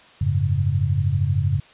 sine chord, F# suspended second, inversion none, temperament equal with one note detuned, 91.07 / 103.83 / 138.59 Hz, F#2 / G#2 / C#3, -27 / 0 / 0 cents, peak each -22 dBFS, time 0.21-1.6 s, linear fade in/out 5 ms, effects white hiss -49 dBFS RMS until 1.73 s + resampled to 8000 Hz

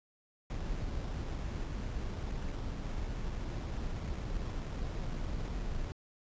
brown noise with sample-and-hold, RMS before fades -37 dBFS, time 0.5-5.92 s, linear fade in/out 0 ms, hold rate 4410 Hz, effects resampled to 16000 Hz

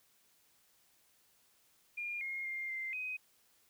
sine tone with pitch steps, 2412 / 2142 / 2113 / 2087 / 2513 Hz, D7 / C7 / C7 / C7 / D#7, +46 / +40 / +16 / -5 / +17 cents, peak -37 dBFS, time 1.97-3.17 s, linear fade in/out 10 ms, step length 240 ms, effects white hiss -70 dBFS RMS until 3.69 s

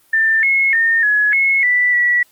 sine tone with pitch steps, 1786 / 2173 / 1825 / 1689 / 2179 / 1973 / 1944 Hz, A6 / C#7 / A#6 / G#6 / C#7 / B6 / B6, +25 / -35 / -37 / +29 / -30 / -2 / -28 cents, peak -11 dBFS, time 0.13-2.23 s, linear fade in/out 5 ms, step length 300 ms, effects white hiss -54 dBFS RMS until 2.31 s + Opus 24 kbps

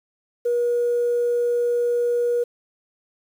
sine tone, 480 Hz, B4, 49 cents flat, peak -17 dBFS, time 0.45-2.44 s, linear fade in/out 10 ms, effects tanh soft clip ceiling -14 dBFS + 8-bit

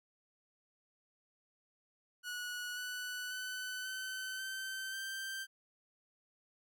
sawtooth tone with pitch steps, 1465 / 1484.6 / 1504.4 / 1524.6 / 1545 / 1565.6 Hz, F#6 / F#6 / F#6 / G6 / G6 / G6, -18 / +5 / +28 / -49 / -26 / -3 cents, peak -36 dBFS, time 2.23-5.47 s, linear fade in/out 50 ms, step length 540 ms, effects none

